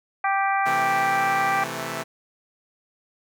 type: harmonic tone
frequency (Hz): 392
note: G4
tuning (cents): 0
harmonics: 2 / 3 / 4 / 5 / 6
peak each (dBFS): -22 / -26 / -28 / -30 / -32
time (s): 0.24-1.64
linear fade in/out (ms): 5
type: chord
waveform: 5% pulse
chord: A minor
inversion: first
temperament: equal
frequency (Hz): 130.81 / 164.81 / 220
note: C3 / E3 / A3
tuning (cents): 0 / 0 / 0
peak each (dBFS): -22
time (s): 0.65-2.04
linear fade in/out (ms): 20
effects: none